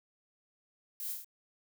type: noise with echo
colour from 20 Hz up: violet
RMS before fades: -41 dBFS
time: 1-1.12 s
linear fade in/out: 0 ms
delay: 25 ms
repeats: 5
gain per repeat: -2 dB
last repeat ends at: 1.245 s
effects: none